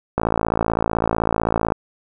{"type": "click train", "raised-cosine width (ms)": 1, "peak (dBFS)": -4, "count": 87, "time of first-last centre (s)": [0.18, 1.721], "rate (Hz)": 55.8, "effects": []}